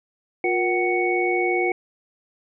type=tone cluster; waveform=sine; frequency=356.9 / 474.6 / 752 / 2223 Hz; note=F4 / A#4 / F#5 / C#7; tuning=+38 / +31 / +28 / +4 cents; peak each=-22 / -28 / -26 / -24 dBFS; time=0.44-1.72 s; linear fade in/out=2 ms; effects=none